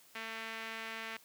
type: tone with band-pass filter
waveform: sawtooth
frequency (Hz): 224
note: A3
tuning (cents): +31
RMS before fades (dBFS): -43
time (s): 0.15-1.17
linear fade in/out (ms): 5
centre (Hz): 2200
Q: 1.6
effects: white hiss -62 dBFS RMS until 1.24 s + high-pass 100 Hz 12 dB/octave